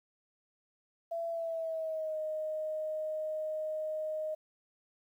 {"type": "tone with pitch glide", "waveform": "sine", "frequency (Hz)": [670, 621.5], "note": ["E5", "D#5"], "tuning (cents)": [28, -2], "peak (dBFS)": -33, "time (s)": [1.11, 4.35], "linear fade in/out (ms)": 10, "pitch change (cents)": -130, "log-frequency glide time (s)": [1.3, 2.18], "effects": ["11-bit"]}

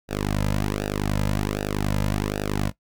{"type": "tone with flanger", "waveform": "sawtooth", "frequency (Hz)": 50.7, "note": "G#1", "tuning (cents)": -41, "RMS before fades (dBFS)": -25, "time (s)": [0.08, 2.72], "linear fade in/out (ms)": 50, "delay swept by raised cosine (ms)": [0.92, 2.72], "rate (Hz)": 1.3, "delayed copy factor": -1, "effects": ["noise-tail reverb RT60 0.1 s tail -17 dB re dry"]}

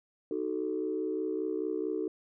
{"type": "chord", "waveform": "sine", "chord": "D# diminished", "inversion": "none", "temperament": "equal with one note detuned", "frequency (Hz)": [311.1, 375.2, 440], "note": ["D#4", "F#4", "A4"], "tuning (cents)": [0, 24, 0], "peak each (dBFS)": -34, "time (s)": [0.31, 2.08], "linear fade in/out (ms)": 2, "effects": ["tanh soft clip ceiling -21 dBFS"]}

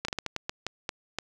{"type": "slowing click train", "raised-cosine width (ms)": 0.2, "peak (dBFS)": -13, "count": 10, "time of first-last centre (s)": [0.05, 1.186], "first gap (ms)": 34, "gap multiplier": 1.31, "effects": []}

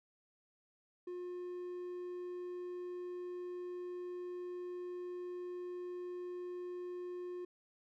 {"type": "tone", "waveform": "triangle", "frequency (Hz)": 357.4, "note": "F4", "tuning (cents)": 40, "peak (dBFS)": -39, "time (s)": [1.07, 7.45], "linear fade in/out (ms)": 5, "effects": []}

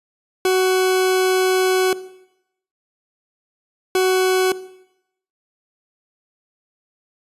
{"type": "tone bursts at uneven times", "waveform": "40% pulse", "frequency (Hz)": 373, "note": "F#4", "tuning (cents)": 14, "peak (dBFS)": -13, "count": 2, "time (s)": [[0.45, 1.93], [3.95, 4.52]], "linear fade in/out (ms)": 2, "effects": ["noise-tail reverb RT60 0.8 s tail -17 dB re dry", "resampled to 32000 Hz"]}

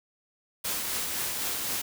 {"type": "noise with tremolo", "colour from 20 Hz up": "white", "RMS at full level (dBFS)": -30, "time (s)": [0.64, 1.82], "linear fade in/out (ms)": 10, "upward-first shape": "triangle", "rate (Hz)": 3.9, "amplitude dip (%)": 30, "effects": []}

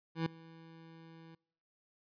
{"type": "tone with ADSR envelope", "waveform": "25% pulse", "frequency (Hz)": 163.7, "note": "E3", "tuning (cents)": -12, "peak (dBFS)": -26, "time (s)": [0.15, 1.35], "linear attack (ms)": 110, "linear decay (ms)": 6, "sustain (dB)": -23, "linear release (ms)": 4, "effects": ["noise-tail reverb RT60 0.7 s tail -26 dB re dry", "resampled to 11025 Hz"]}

